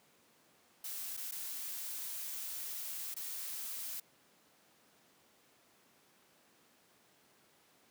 blue noise with dropouts, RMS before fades -42 dBFS, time 0.84-4 s, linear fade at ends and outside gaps 5 ms, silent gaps 1.168-1.173 / 1.312-1.32 / 3.143-3.164 s, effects pink hiss -67 dBFS RMS until 7.9 s + high-pass 200 Hz 12 dB/octave

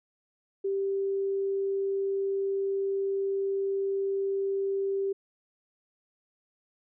sine tone, 392 Hz, G4, in tune, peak -26 dBFS, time 0.64-5.13 s, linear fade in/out 10 ms, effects none

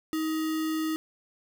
sine tone with sample-and-hold, 316.1 Hz, D#4, 27 cents sharp, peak -26 dBFS, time 0.13-0.96 s, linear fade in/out 0 ms, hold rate 1575 Hz, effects none

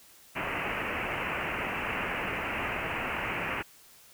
white low-pass noise, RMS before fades -33 dBFS, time 0.35-3.63 s, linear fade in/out 20 ms, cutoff 2800 Hz, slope 96 dB/octave, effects white hiss -56 dBFS RMS until 4.13 s

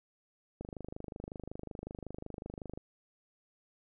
click train, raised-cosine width 2 ms, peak -28 dBFS, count 56, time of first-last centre 0.61-2.775 s, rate 25.4 Hz, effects none

